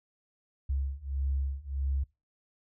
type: beating tone pair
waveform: sine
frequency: 67.6 / 69.2 Hz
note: C#2 / C#2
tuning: -43 / -2 cents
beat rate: 1.6 Hz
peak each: -32 / -31 dBFS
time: 0.69-2.04 s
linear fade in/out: 10 ms
effects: noise-tail reverb RT60 0.3 s tail -26 dB re dry + tanh soft clip ceiling -21 dBFS